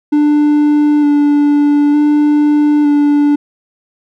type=tone with vibrato; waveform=triangle; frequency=293.7 Hz; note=D4; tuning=in tune; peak=-5 dBFS; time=0.12-3.36 s; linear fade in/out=10 ms; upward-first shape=square; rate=0.55 Hz; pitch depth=15 cents each way; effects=none